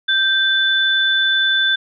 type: tone pair together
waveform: sine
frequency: 1568 / 3509 Hz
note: G6 / A7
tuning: 0 / -5 cents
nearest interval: octave + major second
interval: 1395 cents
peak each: -16 dBFS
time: 0.08-1.76 s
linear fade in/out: 10 ms
effects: none